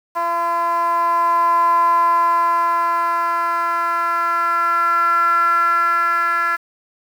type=tone with band-pass filter sweep; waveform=10% pulse; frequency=340 Hz; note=F4; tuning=46 cents flat; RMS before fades=-17 dBFS; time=0.15-6.57 s; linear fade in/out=20 ms; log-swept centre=890 to 1500 Hz; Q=7.5; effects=7-bit